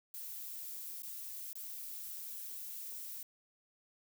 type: noise with dropouts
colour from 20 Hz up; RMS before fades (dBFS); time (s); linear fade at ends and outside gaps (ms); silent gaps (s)
violet; -45; 0.14-3.23; 2; 1.022-1.032 / 1.531-1.554
effects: none